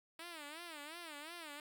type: tone with vibrato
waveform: 5% pulse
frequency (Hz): 316.6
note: D#4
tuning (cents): +30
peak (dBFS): -36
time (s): 0.19-1.6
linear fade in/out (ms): 2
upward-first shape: sine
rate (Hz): 2.8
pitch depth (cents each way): 170
effects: 13-bit